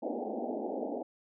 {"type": "band-pass noise", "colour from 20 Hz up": "pink", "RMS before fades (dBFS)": -36, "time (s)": [0.02, 1.03], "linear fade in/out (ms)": 10, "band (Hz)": [220, 820], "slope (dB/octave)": 96, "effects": []}